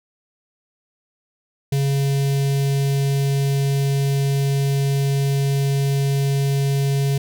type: tone with notch filter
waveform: square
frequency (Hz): 138.59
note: C#3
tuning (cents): 0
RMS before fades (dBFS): -19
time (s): 1.72-7.18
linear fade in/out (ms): 5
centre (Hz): 1200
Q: 0.58
effects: none